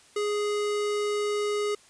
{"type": "tone", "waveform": "square", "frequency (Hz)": 415.3, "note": "G#4", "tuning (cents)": 0, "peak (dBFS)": -26, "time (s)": [0.16, 1.75], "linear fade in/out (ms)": 5, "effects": ["white hiss -56 dBFS RMS until 1.89 s", "resampled to 22050 Hz"]}